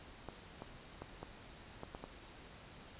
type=clicks; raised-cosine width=1 ms; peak=-30 dBFS; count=7; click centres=0.287 / 0.621 / 1.02 / 1.23 / 1.834 / 1.949 / 2.04 s; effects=pink hiss -55 dBFS RMS until 2.99 s + resampled to 8000 Hz